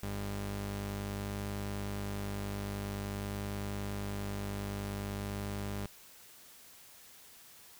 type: tone pair together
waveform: sawtooth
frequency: 50.25 / 100.5 Hz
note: G1 / G2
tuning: +44 / +44 cents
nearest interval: octave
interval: 1200 cents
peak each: -38 / -32 dBFS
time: 0.03-5.86 s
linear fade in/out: 0 ms
effects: white hiss -56 dBFS RMS until 7.79 s